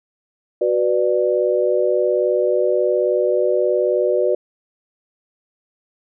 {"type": "chord", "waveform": "sine", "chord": "B minor", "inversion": "second", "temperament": "just", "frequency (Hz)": [370.4, 493.9, 592.7], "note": ["F#4", "B4", "D5"], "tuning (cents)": [2, 0, 16], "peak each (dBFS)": -19, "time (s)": [0.61, 4.35], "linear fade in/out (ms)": 5, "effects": []}